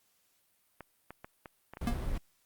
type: clicks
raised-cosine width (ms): 0.5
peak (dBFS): -29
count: 6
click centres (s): 0.807 / 1.106 / 1.245 / 1.458 / 1.736 / 1.771
type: noise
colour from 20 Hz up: brown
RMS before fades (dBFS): -34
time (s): 1.81-2.18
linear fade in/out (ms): 5
type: tone with exponential decay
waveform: square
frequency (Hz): 235.9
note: A#3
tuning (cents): +21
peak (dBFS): -27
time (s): 1.87-2.02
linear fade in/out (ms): 2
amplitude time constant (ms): 32
effects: white hiss -72 dBFS RMS until 2.45 s + Opus 48 kbps